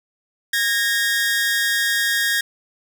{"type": "tone pair together", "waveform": "sawtooth", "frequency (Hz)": [1640, 1851.6], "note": ["G#6", "A#6"], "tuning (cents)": [-22, -12], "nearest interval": "major second", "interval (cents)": 210, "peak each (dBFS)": -17, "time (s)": [0.53, 2.41], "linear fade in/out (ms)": 5, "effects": []}